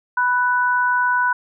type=tone pair together; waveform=sine; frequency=988.3 / 1488 Hz; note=B5 / F#6; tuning=+1 / +9 cents; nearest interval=perfect fifth; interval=708 cents; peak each=-18 dBFS; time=0.17-1.33 s; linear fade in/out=5 ms; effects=none